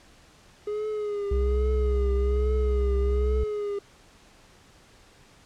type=tone with vibrato; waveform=triangle; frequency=415.3 Hz; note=G#4; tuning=in tune; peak=-25 dBFS; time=0.67-3.79 s; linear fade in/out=5 ms; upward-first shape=triangle; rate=1.2 Hz; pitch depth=63 cents each way
type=tone; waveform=triangle; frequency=64.4 Hz; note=C2; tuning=27 cents flat; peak=-20 dBFS; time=1.31-3.44 s; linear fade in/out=5 ms
effects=pink hiss -55 dBFS RMS until 5.45 s + low-pass 8000 Hz 12 dB/octave